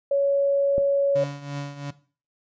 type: tone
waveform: sine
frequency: 559 Hz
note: C#5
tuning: 14 cents sharp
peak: -18 dBFS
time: 0.11-1.24 s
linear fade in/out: 5 ms
type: click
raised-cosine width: 2 ms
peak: -16 dBFS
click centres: 0.781 s
type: tone with tremolo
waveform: 35% pulse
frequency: 142.4 Hz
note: C#3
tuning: 47 cents sharp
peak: -25 dBFS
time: 1.15-1.91 s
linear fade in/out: 10 ms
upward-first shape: triangle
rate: 2.9 Hz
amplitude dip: 75%
effects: noise-tail reverb RT60 0.4 s tail -17 dB re dry + resampled to 16000 Hz